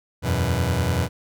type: chord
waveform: sawtooth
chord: E suspended second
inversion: none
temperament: just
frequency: 82.41 / 92.71 / 123.61 Hz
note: E2 / F#2 / B2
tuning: 0 / +4 / +2 cents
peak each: -20 dBFS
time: 0.22-1.09 s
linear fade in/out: 50 ms
effects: none